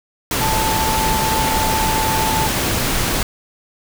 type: tone in noise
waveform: sine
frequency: 880 Hz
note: A5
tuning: in tune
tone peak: -19 dBFS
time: 0.41-2.47 s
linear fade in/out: 2 ms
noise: pink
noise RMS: -19 dBFS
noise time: 0.31-3.23 s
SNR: -3 dB
effects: none